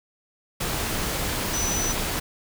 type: tone in noise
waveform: sine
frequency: 5970 Hz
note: F#8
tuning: 15 cents sharp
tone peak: -26 dBFS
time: 1.53-1.93 s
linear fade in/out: 10 ms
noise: pink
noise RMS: -27 dBFS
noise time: 0.6-2.2 s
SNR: -2 dB
effects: none